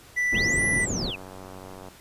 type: tone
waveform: triangle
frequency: 1975.5 Hz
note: B6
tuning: in tune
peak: -20 dBFS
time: 0.16-0.86 s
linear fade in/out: 20 ms
type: low-pass noise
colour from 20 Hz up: white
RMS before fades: -30 dBFS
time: 0.32-1.11 s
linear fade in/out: 10 ms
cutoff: 310 Hz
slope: 12 dB/octave
type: linear two-way sweep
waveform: sine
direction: up then down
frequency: 2370 to 11040 to 2370 Hz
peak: -30 dBFS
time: 0.34-1.16 s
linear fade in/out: 10 ms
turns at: 0.68 s
type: click train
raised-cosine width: 1 ms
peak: -28 dBFS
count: 87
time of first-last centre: 0.97-1.885 s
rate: 94 Hz
effects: pink hiss -50 dBFS RMS until 2 s + resampled to 32000 Hz